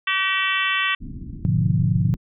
harmonic tone, 382.6 Hz, G4, 42 cents flat, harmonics 3 / 4 / 5 / 6 / 7 / 8 / 9, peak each -26 / -28 / -24 / -29 / -25 / -28 / -31 dBFS, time 0.07-0.95 s, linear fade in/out 5 ms
pink low-pass noise, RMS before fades -34 dBFS, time 1-2.17 s, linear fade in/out 20 ms, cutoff 300 Hz, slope 48 dB/octave
sine chord, G# diminished seventh, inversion none, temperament equal, 103.83 / 123.47 / 146.83 / 174.61 Hz, G#2 / B2 / D3 / F3, 0 / 0 / 0 / 0 cents, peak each -22 dBFS, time 1.45-2.14 s, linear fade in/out 0 ms
effects none

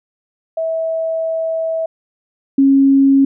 sine tone pair in turn, 650 / 273.3 Hz, E5 / C#4, -24 / -24 cents, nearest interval octave + minor third, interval 1500 cents, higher first, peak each -16 / -7 dBFS, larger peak second, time 0.57-1.86 / 2.58-3.25 s, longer first, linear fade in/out 5 ms, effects none

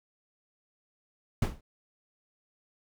brown noise with exponential decay, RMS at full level -21 dBFS, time 1.42-1.61 s, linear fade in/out 5 ms, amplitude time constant 41 ms, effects none

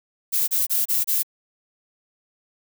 violet noise bursts, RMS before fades -21 dBFS, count 5, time 0.32-1.232 s, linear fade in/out 20 ms, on 160 ms, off 28 ms, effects none

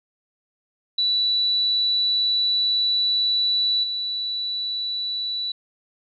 sine tone with level steps, 3951 Hz, B7, in tune, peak -18 / -24 dBFS, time 0.98-5.52 s, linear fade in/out 5 ms, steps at 3.83 s, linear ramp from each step 10 ms, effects none

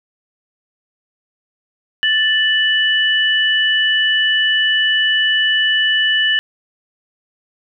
sine tone pair together, 1760 / 2960 Hz, A6 / F#7, 0 / 0 cents, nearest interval major sixth, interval 900 cents, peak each -15 dBFS, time 2.03-6.39 s, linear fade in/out 0 ms, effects none

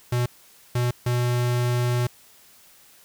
square tone bursts at uneven times, 122.2 Hz, B2, 18 cents flat, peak -21 dBFS, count 3, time 0.12-0.26 / 0.75-0.91 / 1.06-2.07 s, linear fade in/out 5 ms, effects white hiss -53 dBFS RMS until 3.04 s

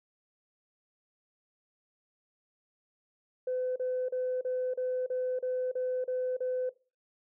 sine tone bursts, 507 Hz, B4, 45 cents sharp, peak -28 dBFS, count 10, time 3.47-6.694 s, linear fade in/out 5 ms, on 290 ms, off 36 ms, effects noise-tail reverb RT60 0.3 s tail -18 dB re dry + tanh soft clip ceiling -25 dBFS

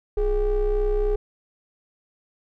triangle ring-modulated tone, 192.3 Hz, G3, 33 cents flat, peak -14 dBFS, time 0.17-1.16 s, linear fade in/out 5 ms, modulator 224 Hz, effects none

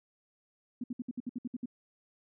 sine tone bursts, 245.3 Hz, B3, 12 cents flat, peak -33 dBFS, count 10, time 0.81-1.658 s, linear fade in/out 5 ms, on 29 ms, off 62 ms, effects none

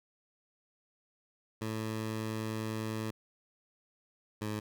15% pulse tone pair in turn, 110 / 106.68 Hz, A2 / G#2, 0 / +47 cents, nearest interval minor second, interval 53 cents, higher first, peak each -28 dBFS, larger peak neither, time 1.61-3.11 / 4.41-4.6 s, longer first, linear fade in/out 10 ms, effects none

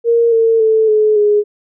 sine tone with pitch steps, 466.2 / 453.2 / 440.5 / 428.2 / 416.3 Hz, A#4 / A#4 / A4 / A4 / G#4, 0 / -49 / +2 / -47 / +4 cents, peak -8 dBFS, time 0.04-1.44 s, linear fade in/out 50 ms, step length 280 ms, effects none

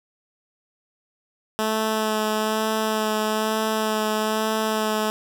10% pulse tone with vibrato, 217.1 Hz, A3, 23 cents flat, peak -13 dBFS, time 1.59-5.1 s, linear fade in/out 0 ms, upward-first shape sine, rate 1.1 Hz, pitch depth 15 cents each way, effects none

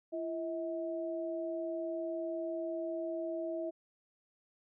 sine tone pair together, 337.5 / 643 Hz, E4 / E5, +41 / -43 cents, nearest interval major seventh, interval 1116 cents, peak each -38 / -37 dBFS, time 0.12-3.71 s, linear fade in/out 20 ms, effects none

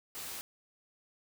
white noise, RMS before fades -42 dBFS, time 0.15-0.41 s, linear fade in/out 0 ms, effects none

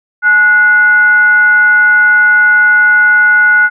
sine tone with frequency modulation, 1461 Hz, F#6, 22 cents flat, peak -4 dBFS, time 0.22-3.7 s, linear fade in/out 50 ms, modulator 613 Hz, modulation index 0.29, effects none

